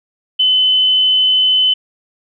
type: tone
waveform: sine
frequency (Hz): 3031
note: F#7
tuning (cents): +41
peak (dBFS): -9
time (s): 0.39-1.74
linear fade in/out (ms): 10
effects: none